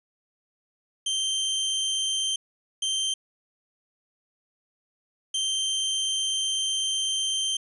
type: tone bursts at uneven times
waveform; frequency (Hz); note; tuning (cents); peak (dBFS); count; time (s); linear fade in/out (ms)
sawtooth; 3136; G7; 0; -21; 3; 1.06-2.36 / 2.82-3.14 / 5.34-7.57; 5
effects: resampled to 24000 Hz